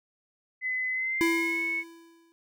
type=tone with pitch glide; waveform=sine; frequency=2023 to 2206 Hz; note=B6 to C#7; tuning=+41 to -9 cents; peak=-27 dBFS; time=0.61-1.84 s; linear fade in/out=50 ms; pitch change=+150 cents; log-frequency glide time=0.91-1.61 s
type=tone with exponential decay; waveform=square; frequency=333.2 Hz; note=E4; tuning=19 cents sharp; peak=-22 dBFS; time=1.21-2.32 s; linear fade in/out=0 ms; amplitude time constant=240 ms
effects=none